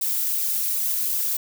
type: noise with flanger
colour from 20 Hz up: violet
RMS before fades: -24 dBFS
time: 0.01-1.37 s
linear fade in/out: 5 ms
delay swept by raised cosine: 0.79 to 3.99 ms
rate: 2.6 Hz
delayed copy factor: +0.6
effects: none